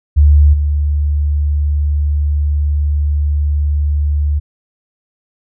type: tone with level steps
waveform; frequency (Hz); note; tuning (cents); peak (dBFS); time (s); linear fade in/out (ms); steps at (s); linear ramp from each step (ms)
sine; 73.42; D2; 0; -4 / -11; 0.16-4.4; 20; 0.53; 10
effects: none